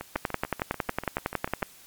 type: two click trains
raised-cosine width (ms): 0.5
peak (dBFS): -19 / -10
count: 12 / 17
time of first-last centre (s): 0.01-1.623 / 0.16-1.628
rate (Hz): 6.82 / 10.9
effects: white hiss -52 dBFS RMS until 1.86 s + MP3 96 kbps